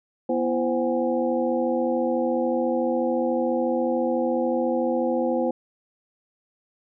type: tone cluster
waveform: sine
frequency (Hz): 244.5 / 335 / 518 / 747 / 821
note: B3 / E4 / C5 / F#5 / G#5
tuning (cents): -17 / +28 / -17 / +16 / -20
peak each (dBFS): -26 / -27 / -24 / -33 / -33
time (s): 0.29-5.51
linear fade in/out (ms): 5
effects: none

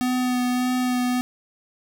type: tone with vibrato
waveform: square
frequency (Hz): 250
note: B3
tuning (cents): +21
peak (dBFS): -21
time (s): 0.01-1.21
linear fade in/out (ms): 0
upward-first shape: sine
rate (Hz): 1.7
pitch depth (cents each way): 15
effects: none

